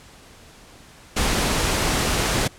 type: noise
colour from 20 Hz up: pink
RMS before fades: -21 dBFS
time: 1.16-2.48 s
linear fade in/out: 10 ms
effects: pink hiss -47 dBFS RMS until 2.58 s + low-pass 10000 Hz 12 dB/octave